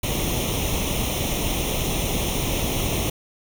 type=noise with comb filter; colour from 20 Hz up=pink; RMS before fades=-24 dBFS; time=0.03-3.1 s; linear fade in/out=5 ms; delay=0.32 ms; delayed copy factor=+0.8; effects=none